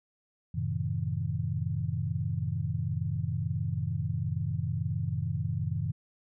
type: chord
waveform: sine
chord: F# diminished seventh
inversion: none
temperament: just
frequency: 92.5 / 111 / 133.2 / 159.84 Hz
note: F#2 / A2 / C3 / Eb3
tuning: 0 / +16 / +31 / +47 cents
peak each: -34 dBFS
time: 0.54-5.92 s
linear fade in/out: 10 ms
effects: none